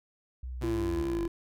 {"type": "tone with vibrato", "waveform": "sine", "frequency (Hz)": 62.2, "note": "B1", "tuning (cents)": 13, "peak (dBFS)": -35, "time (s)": [0.43, 1.07], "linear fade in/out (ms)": 5, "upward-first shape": "triangle", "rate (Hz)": 3.9, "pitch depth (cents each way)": 31}
{"type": "linear sweep", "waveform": "sawtooth", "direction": "down", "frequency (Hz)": [127.1, 38.89], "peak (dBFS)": -31, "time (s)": [0.61, 1.28], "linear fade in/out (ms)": 10}
{"type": "tone", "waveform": "triangle", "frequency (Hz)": 338.7, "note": "E4", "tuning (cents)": 47, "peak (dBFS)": -27, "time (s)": [0.63, 1.28], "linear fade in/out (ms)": 10}
{"effects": []}